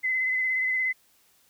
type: tone with vibrato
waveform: sine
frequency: 2037 Hz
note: C7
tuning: 47 cents flat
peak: -23 dBFS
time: 0.03-0.93 s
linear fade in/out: 20 ms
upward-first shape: sine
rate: 17 Hz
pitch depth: 27 cents each way
effects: white hiss -63 dBFS RMS until 1.49 s